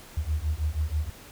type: beating tone pair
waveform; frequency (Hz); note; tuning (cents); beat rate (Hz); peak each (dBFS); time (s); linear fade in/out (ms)
sine; 73.42 / 79.62; D2 / D#2; 0 / +40; 6.2; -28; 0.17-1.1; 5
effects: pink hiss -48 dBFS RMS until 1.31 s